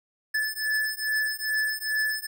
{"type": "beating tone pair", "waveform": "square", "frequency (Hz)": [1735, 1737.4], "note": ["A6", "A6"], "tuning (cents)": [-25, -22], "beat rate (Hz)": 2.4, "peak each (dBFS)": -29, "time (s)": [0.34, 2.27], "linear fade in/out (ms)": 10, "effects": []}